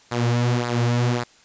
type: tone with flanger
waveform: sawtooth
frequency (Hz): 120.5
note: B2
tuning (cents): -42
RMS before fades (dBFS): -21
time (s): 0.11-1.24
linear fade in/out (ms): 10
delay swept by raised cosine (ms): 0.32 to 5.82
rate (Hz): 1.8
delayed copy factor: -0.65
effects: white hiss -53 dBFS RMS until 1.44 s + resampled to 16000 Hz